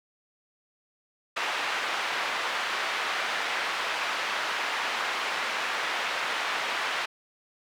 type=band-pass noise; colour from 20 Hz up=pink; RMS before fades=-30 dBFS; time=1.36-7.06 s; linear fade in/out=10 ms; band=970 to 2900 Hz; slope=12 dB/octave; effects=none